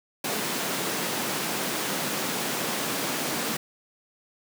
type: high-pass noise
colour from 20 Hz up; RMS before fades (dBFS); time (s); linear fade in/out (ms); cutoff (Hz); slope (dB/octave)
pink; -29; 0.24-3.57; 5; 170; 24
effects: none